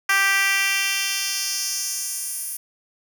10% pulse tone with high-pass filter sweep, 392 Hz, G4, in tune, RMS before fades -23 dBFS, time 0.09-2.57 s, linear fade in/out 5 ms, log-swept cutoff 1500 to 11000 Hz, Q 1.6, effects none

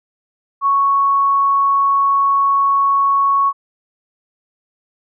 sine tone, 1108.7 Hz, C#6, in tune, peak -11 dBFS, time 0.61-3.53 s, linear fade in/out 50 ms, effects none

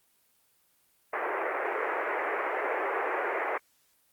pink band-pass noise, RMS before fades -31 dBFS, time 1.13-3.58 s, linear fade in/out 5 ms, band 370 to 2200 Hz, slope 48 dB/octave, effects white hiss -68 dBFS RMS until 4.12 s + Opus 32 kbps

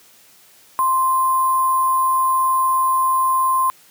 sine tone with sample-and-hold, 1046.5 Hz, C6, in tune, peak -14 dBFS, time 0.79-3.7 s, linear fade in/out 0 ms, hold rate 11025 Hz, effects white hiss -50 dBFS RMS until 3.9 s + high-pass 100 Hz 12 dB/octave

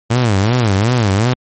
sawtooth tone with vibrato, 110 Hz, A2, in tune, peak -7 dBFS, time 0.1-1.34 s, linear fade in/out 10 ms, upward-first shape sine, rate 2.7 Hz, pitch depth 240 cents each way, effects MP3 32 kbps

